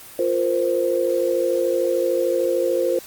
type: chord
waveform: sine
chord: F suspended fourth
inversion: none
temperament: equal with one note detuned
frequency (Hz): 349.2 / 466.2 / 519.6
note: F4 / Bb4 / C5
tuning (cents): 0 / 0 / -12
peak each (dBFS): -23 / -24 / -20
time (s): 0.19-2.99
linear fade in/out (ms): 2
effects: white hiss -41 dBFS RMS until 3.06 s + Opus 32 kbps